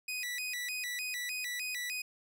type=tone with vibrato; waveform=sawtooth; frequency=2212 Hz; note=C#7; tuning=4 cents flat; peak=-32 dBFS; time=0.08-2.02 s; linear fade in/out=5 ms; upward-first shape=square; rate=3.3 Hz; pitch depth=210 cents each way; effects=none